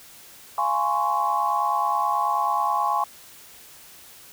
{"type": "chord", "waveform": "sine", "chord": "Db major seventh", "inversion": "first", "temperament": "just", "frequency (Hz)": [693, 831.5, 1039.4, 1108.7], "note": ["F5", "Ab5", "C6", "Db6"], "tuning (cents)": [-14, 2, -12, 0], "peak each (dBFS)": [-30, -24, -26, -25], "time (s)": [0.58, 3.04], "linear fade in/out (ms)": 2, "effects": ["white hiss -47 dBFS RMS until 4.32 s"]}